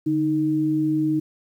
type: tone pair together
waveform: sine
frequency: 146.82 / 311.1 Hz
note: D3 / D#4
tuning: 0 / 0 cents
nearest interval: octave + minor second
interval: 1300 cents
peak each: -27 / -19 dBFS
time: 0.06-1.2 s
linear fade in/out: 10 ms
effects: 9-bit